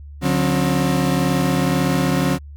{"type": "tone cluster", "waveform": "35% pulse", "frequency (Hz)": [144.6, 180.7, 267.3], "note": ["D3", "F#3", "C4"], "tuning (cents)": [-27, -41, 37], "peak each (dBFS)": -19, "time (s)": [0.21, 2.39], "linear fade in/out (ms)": 50, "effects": ["added 72 Hz sine -34 dBFS peak until 2.56 s"]}